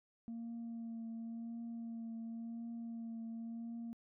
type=tone with vibrato; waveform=sine; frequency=229.9 Hz; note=A#3; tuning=24 cents flat; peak=-40 dBFS; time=0.28-3.93 s; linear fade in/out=0 ms; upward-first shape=triangle; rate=0.93 Hz; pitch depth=23 cents each way; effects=tanh soft clip ceiling -40 dBFS